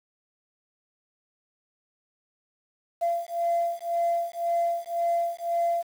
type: beating tone pair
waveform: sine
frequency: 683 / 684.9 Hz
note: F5 / F5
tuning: -39 / -34 cents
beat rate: 1.9 Hz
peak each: -26 dBFS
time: 3.01-5.83 s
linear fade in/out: 20 ms
effects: tanh soft clip ceiling -18 dBFS + 8-bit